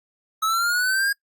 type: linear sweep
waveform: square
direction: up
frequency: 1282 to 1638 Hz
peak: -20 dBFS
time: 0.42-1.13 s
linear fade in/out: 10 ms
effects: noise-tail reverb RT60 0.1 s tail -23 dB re dry + Opus 48 kbps